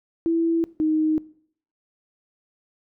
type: tone pair in turn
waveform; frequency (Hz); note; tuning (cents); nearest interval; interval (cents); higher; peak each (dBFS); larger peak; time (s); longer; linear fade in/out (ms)
sine; 331.4 / 311.9; E4 / D#4; +9 / +4; minor second; 105; first; -18; neither; 0.26-0.64 / 0.8-1.18; neither; 0
effects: noise-tail reverb RT60 0.6 s tail -21 dB re dry